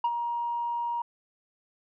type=tone with ADSR envelope; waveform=sine; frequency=946 Hz; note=A#5; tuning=25 cents sharp; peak=-19 dBFS; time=0.04-1.02 s; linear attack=5 ms; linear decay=50 ms; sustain=-8 dB; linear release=4 ms; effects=tanh soft clip ceiling -21 dBFS